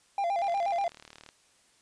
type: tone with vibrato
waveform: triangle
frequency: 740 Hz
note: F#5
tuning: in tune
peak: -24 dBFS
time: 0.18-0.88 s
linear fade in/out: 2 ms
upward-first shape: square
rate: 8.3 Hz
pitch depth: 130 cents each way
type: click train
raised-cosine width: 0.2 ms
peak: -30 dBFS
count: 35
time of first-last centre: 0.39-1.289 s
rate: 37.8 Hz
effects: white hiss -64 dBFS RMS until 1.81 s + resampled to 22050 Hz